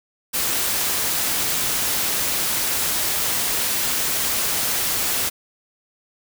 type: noise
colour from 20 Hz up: white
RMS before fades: -22 dBFS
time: 0.33-5.3 s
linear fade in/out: 20 ms
effects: none